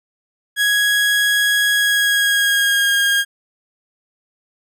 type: tone with pitch glide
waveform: 30% pulse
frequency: 1661.2 to 1623.3 Hz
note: G#6 to G#6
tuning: 0 to -40 cents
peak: -11 dBFS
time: 0.56-3.25 s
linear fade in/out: 50 ms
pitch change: -40 cents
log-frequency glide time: 1.73-2.93 s
effects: none